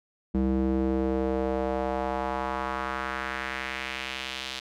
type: tone with band-pass filter sweep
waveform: square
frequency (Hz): 65.41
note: C2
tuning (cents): 0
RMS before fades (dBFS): -29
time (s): 0.34-4.6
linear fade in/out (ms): 10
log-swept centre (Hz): 250 to 3700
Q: 1.8
effects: none